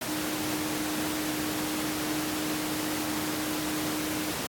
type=tone in noise; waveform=sine; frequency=306.7 Hz; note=D#4; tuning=25 cents flat; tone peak=-31 dBFS; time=0.08-4.32 s; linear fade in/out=5 ms; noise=pink; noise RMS=-32 dBFS; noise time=0.01-4.47 s; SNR=-2 dB; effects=high-pass 150 Hz 12 dB/octave + AAC 64 kbps

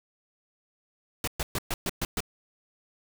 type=noise bursts; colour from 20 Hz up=pink; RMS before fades=-29 dBFS; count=7; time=1.24-2.205 s; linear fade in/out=2 ms; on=35 ms; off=120 ms; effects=none

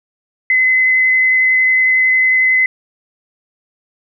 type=tone with vibrato; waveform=sine; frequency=2037 Hz; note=C7; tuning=47 cents flat; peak=-9 dBFS; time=0.5-2.66 s; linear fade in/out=2 ms; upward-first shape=triangle; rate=11 Hz; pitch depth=10 cents each way; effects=none

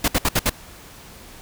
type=noise bursts; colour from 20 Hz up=pink; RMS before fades=-18 dBFS; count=5; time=0.04-0.497 s; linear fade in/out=5 ms; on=41 ms; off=63 ms; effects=pink hiss -43 dBFS RMS until 1.41 s

